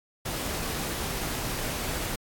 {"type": "noise", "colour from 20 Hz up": "pink", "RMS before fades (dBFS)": -32, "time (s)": [0.25, 2.16], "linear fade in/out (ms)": 10, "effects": ["AAC 64 kbps"]}